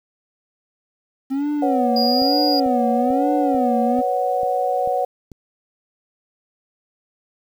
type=tone with vibrato; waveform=triangle; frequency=262.2 Hz; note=C4; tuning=4 cents sharp; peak=-17 dBFS; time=1.3-4.02 s; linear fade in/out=20 ms; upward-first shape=sine; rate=1.1 Hz; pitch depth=210 cents each way
type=chord; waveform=sine; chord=B suspended second; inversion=none; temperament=equal; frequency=493.9 / 554.4 / 740 Hz; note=B4 / C#5 / F#5; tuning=0 / 0 / 0 cents; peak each=-24 / -23 / -20 dBFS; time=1.62-5.05 s; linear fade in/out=5 ms
type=tone; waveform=triangle; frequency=4863 Hz; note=D#8; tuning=40 cents flat; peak=-19 dBFS; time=1.96-2.6 s; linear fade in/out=5 ms
type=click train; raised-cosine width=3 ms; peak=-26 dBFS; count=8; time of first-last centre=2.22-5.317 s; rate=2.26 Hz
effects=8-bit